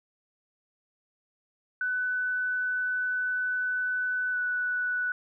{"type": "tone with pitch glide", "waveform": "sine", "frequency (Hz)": [1498, 1481.6], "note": ["F#6", "F#6"], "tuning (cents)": [21, 2], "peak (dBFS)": -26, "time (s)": [1.81, 5.12], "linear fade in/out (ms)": 2, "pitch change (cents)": -19, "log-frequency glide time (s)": [4.32, 4.37], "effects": []}